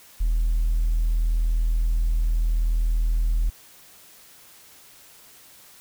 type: tone with hard clipping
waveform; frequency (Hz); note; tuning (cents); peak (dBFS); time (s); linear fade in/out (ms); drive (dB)
sine; 40.37; E1; -35; -19; 0.2-3.5; 10; 1
effects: white hiss -50 dBFS RMS until 5.8 s